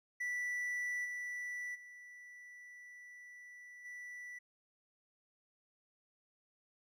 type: tone with level steps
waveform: triangle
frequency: 1966 Hz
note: B6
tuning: 8 cents flat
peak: -34 / -38 / -50 / -44 dBFS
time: 0.2-4.39 s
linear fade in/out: 10 ms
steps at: 1.04 / 1.74 / 3.84 s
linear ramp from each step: 20 ms
effects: none